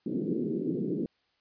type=band-pass noise; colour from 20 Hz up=white; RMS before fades=-31 dBFS; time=0.06-1.06 s; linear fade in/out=2 ms; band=150 to 400 Hz; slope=48 dB/octave; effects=white hiss -72 dBFS RMS until 1.4 s + resampled to 11025 Hz